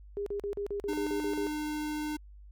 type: tone bursts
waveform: sine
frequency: 405.3 Hz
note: G#4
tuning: 42 cents flat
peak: -31 dBFS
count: 10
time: 0.17-1.469 s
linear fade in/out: 0 ms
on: 93 ms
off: 41 ms
type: tone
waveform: square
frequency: 302.3 Hz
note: D#4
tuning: 50 cents flat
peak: -33 dBFS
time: 0.88-2.17 s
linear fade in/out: 10 ms
effects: added 50 Hz sine -48 dBFS peak until 2.51 s